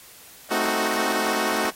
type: chord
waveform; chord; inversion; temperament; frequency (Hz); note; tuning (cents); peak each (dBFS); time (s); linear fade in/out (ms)
10% pulse; A diminished seventh; none; equal; 220 / 261.6 / 311.1 / 370; A3 / C4 / Eb4 / Gb4; 0 / 0 / 0 / 0; -19 / -22 / -20 / -18; 0.5-1.71; 20
effects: white hiss -47 dBFS RMS until 1.75 s + AAC 48 kbps